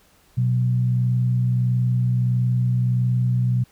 sine tone pair together, 123.47 / 185 Hz, B2 / F#3, 0 / 0 cents, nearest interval perfect fifth, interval 700 cents, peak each -17 / -28 dBFS, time 0.37-3.64 s, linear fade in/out 10 ms, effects pink hiss -57 dBFS RMS until 3.71 s

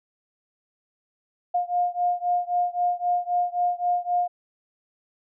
sine beating tone pair, 708 / 711.8 Hz, F5 / F5, +23 / +33 cents, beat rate 3.8 Hz, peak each -24 / -25 dBFS, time 1.54-4.28 s, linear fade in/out 10 ms, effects none

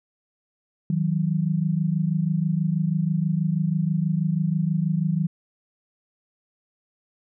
sine tone pair together, 158.8 / 185 Hz, D#3 / F#3, +36 / 0 cents, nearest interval minor third, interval 264 cents, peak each -22 / -24 dBFS, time 0.9-5.27 s, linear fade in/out 2 ms, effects none

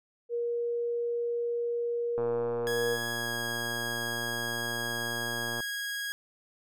sine tone, 473.6 Hz, A#4, 27 cents sharp, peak -28 dBFS, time 0.29-2.98 s, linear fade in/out 50 ms
click train, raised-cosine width 1 ms, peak -24 dBFS, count 405, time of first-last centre 2.18-5.604 s, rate 118 Hz
sawtooth tone with pitch glide, 1665 to 1646.8 Hz, G#6 to G#6, +4 to -15 cents, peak -29 dBFS, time 2.67-6.12 s, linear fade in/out 0 ms, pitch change -19 cents, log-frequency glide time 3.1-3.35 s
effects none

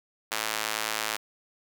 square tone with high-pass filter, 54.4 Hz, A1, 19 cents flat, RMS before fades -31 dBFS, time 0.31-1.17 s, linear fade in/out 10 ms, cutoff 1100 Hz, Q 0.54, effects none

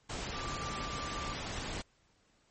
sine tone in noise, 1179 Hz, D6, 6 cents sharp, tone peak -41 dBFS, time 0.33-1.34 s, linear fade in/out 10 ms, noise pink, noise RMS -39 dBFS, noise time 0.09-1.82 s, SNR -5 dB, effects pink hiss -70 dBFS RMS until 2.5 s + MP3 32 kbps

